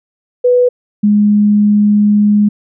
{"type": "tone pair in turn", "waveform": "sine", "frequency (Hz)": [493.9, 207.7], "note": ["B4", "G#3"], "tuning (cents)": [0, 0], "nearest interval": "octave + minor third", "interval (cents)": 1500, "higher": "first", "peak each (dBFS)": -6, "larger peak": "neither", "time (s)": [[0.44, 0.69], [1.03, 2.49]], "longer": "second", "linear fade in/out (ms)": 10, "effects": []}